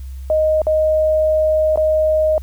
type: tone with dropouts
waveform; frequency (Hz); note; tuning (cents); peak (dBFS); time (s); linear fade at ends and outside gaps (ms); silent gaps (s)
sine; 622.3; D#5; 0; -12; 0.3-2.38; 1; 0.618-0.668 / 1.759-1.774
effects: added 66 Hz sine -27 dBFS peak until 2.42 s + white hiss -52 dBFS RMS until 2.42 s